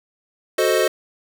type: chord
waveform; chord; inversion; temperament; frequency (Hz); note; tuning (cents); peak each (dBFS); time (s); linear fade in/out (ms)
square; F# diminished seventh; none; equal; 370 / 440 / 523.3 / 622.3; F#4 / A4 / C5 / Eb5; 0 / 0 / 0 / 0; -22; 0.58-0.88; 5
effects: none